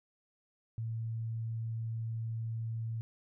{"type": "tone", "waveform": "sine", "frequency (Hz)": 113.3, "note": "A#2", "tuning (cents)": -49, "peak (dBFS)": -34, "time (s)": [0.78, 3.01], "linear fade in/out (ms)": 0, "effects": []}